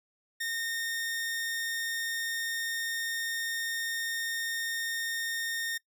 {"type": "tone", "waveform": "sawtooth", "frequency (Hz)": 1835, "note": "A#6", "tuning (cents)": -28, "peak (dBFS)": -28, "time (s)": [0.4, 5.78], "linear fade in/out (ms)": 10, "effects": ["noise-tail reverb RT60 0.1 s tail -21 dB re dry"]}